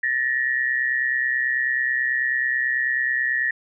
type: tone pair together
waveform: sine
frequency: 1760 / 1889.2 Hz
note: A6 / A#6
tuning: 0 / +23 cents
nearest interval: minor second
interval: 123 cents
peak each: -23 / -22 dBFS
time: 0.03-3.51 s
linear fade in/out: 5 ms
effects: none